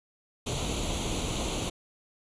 pink noise with comb filter, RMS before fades -31 dBFS, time 0.46-1.7 s, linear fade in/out 10 ms, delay 0.29 ms, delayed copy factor +0.75, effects resampled to 22050 Hz

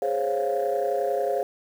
sine chord, Db major seventh, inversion second, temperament equal, 415.3 / 523.3 / 554.4 / 698.5 Hz, Ab4 / C5 / Db5 / F5, 0 / 0 / 0 / 0 cents, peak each -27 dBFS, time 0.02-1.43 s, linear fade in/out 2 ms, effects tanh soft clip ceiling -16 dBFS + 8-bit

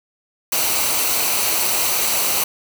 white noise with comb filter, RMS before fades -19 dBFS, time 0.52-2.44 s, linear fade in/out 5 ms, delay 0.58 ms, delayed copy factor -0.5, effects none

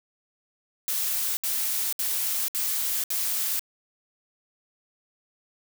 blue noise bursts, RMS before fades -27 dBFS, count 5, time 0.88-3.594 s, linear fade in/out 0 ms, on 490 ms, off 66 ms, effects none

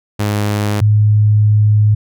sawtooth / sine tone pair in turn, 103.83 / 105.77 Hz, G#2 / G#2, 0 / +32 cents, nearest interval unison, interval 32 cents, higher second, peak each -10 / -7 dBFS, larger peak second, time 0.19-0.81 / 0.81-1.95 s, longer second, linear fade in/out 10 ms, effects none

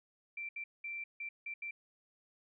sine tone bursts at uneven times, 2349 Hz, D7, in tune, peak -39 dBFS, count 6, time 0.37-0.49 / 0.56-0.64 / 0.84-1.04 / 1.2-1.29 / 1.46-1.54 / 1.62-1.71 s, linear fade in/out 5 ms, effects none

